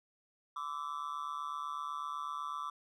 triangle tone with amplitude modulation, 1165 Hz, D6, 14 cents flat, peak -31 dBFS, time 0.56-2.7 s, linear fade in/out 5 ms, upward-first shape sine, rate 148 Hz, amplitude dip 100%, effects none

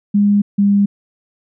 sine tone pair in turn, 204 / 201.4 Hz, G#3 / G3, -31 / +47 cents, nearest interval unison, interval 22 cents, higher first, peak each -9 dBFS, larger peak neither, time 0.14-0.42 / 0.58-0.86 s, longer neither, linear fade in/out 10 ms, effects none

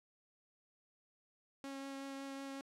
sawtooth tone with vibrato, 273.4 Hz, C#4, 24 cents flat, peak -40 dBFS, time 1.64-2.61 s, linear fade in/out 0 ms, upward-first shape triangle, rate 5.4 Hz, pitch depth 11 cents each way, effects low-pass 10000 Hz 12 dB/octave

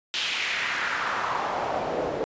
pink noise with band-pass filter sweep, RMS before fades -28 dBFS, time 0.14-2.24 s, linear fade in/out 0 ms, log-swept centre 3300 to 440 Hz, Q 2.3, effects resampled to 16000 Hz

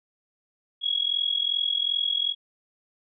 sine tone with amplitude modulation, 3322 Hz, G#7, in tune, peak -19 dBFS, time 0.81-2.35 s, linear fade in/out 50 ms, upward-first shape sine, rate 42.6 Hz, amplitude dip 85%, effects none

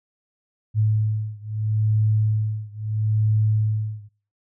sine beating tone pair, 107.5 / 108.26 Hz, A2 / A2, -40 / -28 cents, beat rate 0.76 Hz, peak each -21 / -22 dBFS, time 0.74-4.09 s, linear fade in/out 50 ms, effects noise-tail reverb RT60 0.4 s tail -22 dB re dry

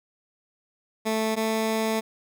15% pulse tone pair in turn, 220 / 221 Hz, A3 / A3, 0 / +8 cents, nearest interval unison, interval 8 cents, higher second, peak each -17 dBFS, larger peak neither, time 1.05-1.36 / 1.36-2.01 s, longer second, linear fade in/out 20 ms, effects none

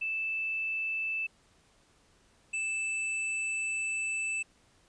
sine / square tone pair in turn, 2637 / 2637 Hz, E7 / E7, 0 / 0 cents, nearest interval unison, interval 0 cents, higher neither, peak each -30 / -31 dBFS, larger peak first, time 0.01-1.27 / 2.53-4.43 s, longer second, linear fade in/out 10 ms, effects pink hiss -65 dBFS RMS until 4.88 s + resampled to 22050 Hz

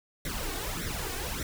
pink noise with flanger, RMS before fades -34 dBFS, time 0.25-1.43 s, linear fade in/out 2 ms, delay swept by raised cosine 0.52 to 2.72 ms, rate 1.7 Hz, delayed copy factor +0.8, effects none

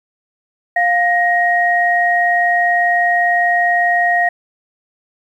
sine tone pair together, 703 / 1878 Hz, F5 / A#6, +11 / +12 cents, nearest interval octave + perfect fourth, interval 1701 cents, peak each -14 dBFS, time 0.76-4.29 s, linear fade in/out 5 ms, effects 8-bit

